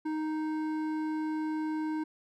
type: tone with hard clipping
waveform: triangle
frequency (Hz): 311.1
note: D#4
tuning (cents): 0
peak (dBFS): -32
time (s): 0.05-2.04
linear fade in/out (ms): 10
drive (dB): 14
effects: none